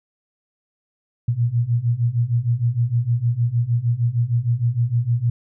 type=beating tone pair; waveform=sine; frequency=115.5 / 122 Hz; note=A#2 / B2; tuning=-16 / -21 cents; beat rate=6.5 Hz; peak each=-21 / -19 dBFS; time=1.28-5.3 s; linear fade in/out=5 ms; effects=none